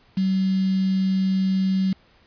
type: tone with quantisation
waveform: sine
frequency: 190 Hz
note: F#3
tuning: 46 cents sharp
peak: -18 dBFS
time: 0.17-1.93 s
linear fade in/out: 5 ms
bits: 6
effects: pink hiss -57 dBFS RMS until 2.26 s + resampled to 11025 Hz